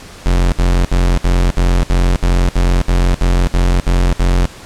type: tone bursts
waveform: 45% pulse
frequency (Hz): 44.48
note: F1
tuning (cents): +32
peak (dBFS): -9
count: 13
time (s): 0.26-4.456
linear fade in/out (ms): 0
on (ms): 260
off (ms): 68
effects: pink hiss -35 dBFS RMS until 4.65 s + low-pass 9000 Hz 12 dB/octave